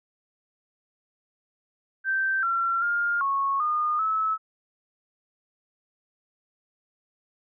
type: tone with pitch steps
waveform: sine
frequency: 1559 / 1362 / 1409 / 1101 / 1221 / 1300 Hz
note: G6 / F6 / F6 / C#6 / D#6 / E6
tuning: -10 / -44 / +15 / -12 / -33 / -24 cents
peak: -22 dBFS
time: 2.04-4.38 s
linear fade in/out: 50 ms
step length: 390 ms
effects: none